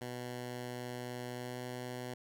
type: tone with pitch glide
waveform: 10% pulse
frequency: 123.47 to 124.54 Hz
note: B2 to B2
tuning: 0 to +15 cents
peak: -32 dBFS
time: 0.01-2.14 s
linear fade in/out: 5 ms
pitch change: +15 cents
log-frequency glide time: 1.35-1.57 s
effects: none